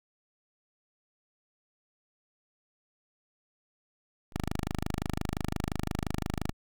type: tone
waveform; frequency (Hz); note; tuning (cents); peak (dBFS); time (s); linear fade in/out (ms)
5% pulse; 25.77; G#0; -12; -20; 4.32-6.53; 20
effects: none